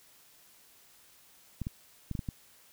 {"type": "clicks", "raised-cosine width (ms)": 5, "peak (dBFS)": -22, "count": 6, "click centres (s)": [1.617, 1.669, 2.113, 2.152, 2.192, 2.288], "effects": ["white hiss -60 dBFS RMS until 2.72 s"]}